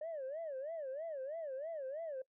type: tone with vibrato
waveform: sine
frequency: 590 Hz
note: D5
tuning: 8 cents sharp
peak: -38 dBFS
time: 0.01-2.22 s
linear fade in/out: 5 ms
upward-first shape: sine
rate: 3.1 Hz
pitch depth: 220 cents each way
effects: noise-tail reverb RT60 0.1 s tail -21 dB re dry + tanh soft clip ceiling -37 dBFS